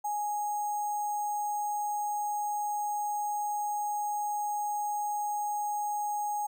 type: tone with sample-and-hold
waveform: sine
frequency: 830.6 Hz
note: G#5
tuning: in tune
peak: -29 dBFS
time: 0.04-6.47 s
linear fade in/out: 10 ms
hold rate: 7350 Hz
effects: none